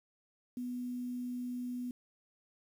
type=tone with quantisation; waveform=sine; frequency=246.9 Hz; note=B3; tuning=in tune; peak=-36 dBFS; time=0.57-1.91 s; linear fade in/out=2 ms; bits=10; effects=none